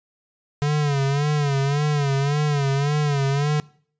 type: tone with vibrato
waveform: square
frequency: 143.3 Hz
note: D3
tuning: 42 cents flat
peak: -19 dBFS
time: 0.62-3.6 s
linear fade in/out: 0 ms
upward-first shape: sine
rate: 1.8 Hz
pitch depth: 83 cents each way
effects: noise-tail reverb RT60 0.5 s tail -21 dB re dry + resampled to 16000 Hz